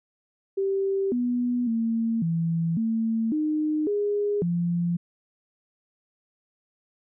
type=tone with pitch steps; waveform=sine; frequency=390.2 / 244.6 / 227.5 / 165.7 / 224.9 / 306.2 / 411.1 / 172.5 Hz; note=G4 / B3 / A#3 / E3 / A3 / D#4 / G#4 / F3; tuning=-8 / -16 / -42 / +9 / +38 / -28 / -18 / -21 cents; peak=-22 dBFS; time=0.57-4.97 s; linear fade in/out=10 ms; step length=550 ms; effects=none